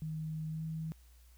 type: tone with pitch glide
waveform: sine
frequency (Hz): 157 to 159.65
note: D#3 to D#3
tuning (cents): +16 to +45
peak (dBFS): -36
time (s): 0.02-0.92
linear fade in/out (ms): 0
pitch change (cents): +29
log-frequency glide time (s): 0.48-0.64
effects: added 60 Hz sine -57 dBFS peak until 1.37 s + white hiss -68 dBFS RMS until 1.37 s